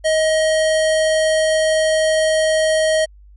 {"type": "tone", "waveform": "square", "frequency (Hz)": 630, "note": "D#5", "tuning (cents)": 21, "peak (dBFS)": -14, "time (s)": [0.04, 3.06], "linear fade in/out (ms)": 20, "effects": ["added 50 Hz sine -41 dBFS peak until 3.36 s", "MP3 48 kbps"]}